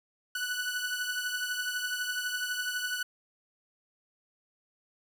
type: beating tone pair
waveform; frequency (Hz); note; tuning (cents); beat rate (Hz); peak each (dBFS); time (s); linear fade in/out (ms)
sawtooth; 1480 / 1492; F#6 / F#6; 0 / +14; 12; -29 / -33; 0.35-3.03; 5
effects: none